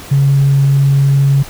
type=tone; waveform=sine; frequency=138.59 Hz; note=C#3; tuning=in tune; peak=-6 dBFS; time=0.11-1.43 s; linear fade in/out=10 ms; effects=tanh soft clip ceiling -2 dBFS + pink hiss -32 dBFS RMS until 1.49 s